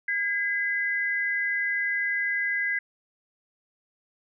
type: tone pair together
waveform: sine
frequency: 1632 / 2020 Hz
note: G#6 / B6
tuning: -31 / +39 cents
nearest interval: major third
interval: 370 cents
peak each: -28 / -26 dBFS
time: 0.08-2.79 s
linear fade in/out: 5 ms
effects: none